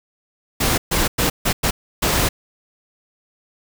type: noise bursts at uneven times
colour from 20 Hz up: pink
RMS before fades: -18 dBFS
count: 6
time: 0.6-0.78 / 0.91-1.08 / 1.18-1.3 / 1.45-1.53 / 1.63-1.71 / 2.02-2.29 s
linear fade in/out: 10 ms
effects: none